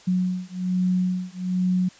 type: beating tone pair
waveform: sine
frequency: 182.2 / 183.4 Hz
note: F#3 / F#3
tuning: -26 / -15 cents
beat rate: 1.2 Hz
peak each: -24 dBFS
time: 0.07-1.89 s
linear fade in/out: 10 ms
effects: white hiss -50 dBFS RMS until 1.99 s + resampled to 16000 Hz